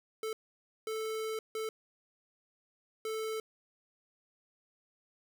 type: tone bursts at uneven times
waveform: square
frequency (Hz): 439.3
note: A4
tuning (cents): -3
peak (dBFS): -35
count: 4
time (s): 0.23-0.33 / 0.87-1.39 / 1.55-1.69 / 3.05-3.4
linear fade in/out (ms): 2
effects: none